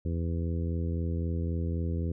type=harmonic tone; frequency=83.8 Hz; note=E2; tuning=29 cents sharp; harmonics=1 / 2 / 3 / 4 / 5 / 6; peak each=-29 / -35 / -39 / -41 / -43 / -45 dBFS; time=0.05-2.12 s; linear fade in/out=5 ms; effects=none